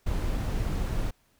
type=noise; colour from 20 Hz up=brown; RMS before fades=-28 dBFS; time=0.06-1.11 s; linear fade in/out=10 ms; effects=pink hiss -67 dBFS RMS until 1.39 s